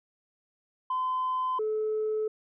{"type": "tone pair in turn", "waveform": "sine", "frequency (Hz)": [1024, 432], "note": ["C6", "A4"], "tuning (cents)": [-38, -32], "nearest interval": "octave + minor third", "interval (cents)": 1494, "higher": "first", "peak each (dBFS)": -25, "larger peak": "neither", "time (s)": [[0.9, 1.59], [1.59, 2.28]], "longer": "neither", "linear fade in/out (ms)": 5, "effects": ["tanh soft clip ceiling -23 dBFS"]}